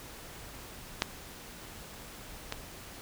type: clicks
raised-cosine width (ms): 0.2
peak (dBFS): -8 / -16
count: 2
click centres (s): 1.021 / 2.524
effects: pink hiss -47 dBFS RMS until 3.01 s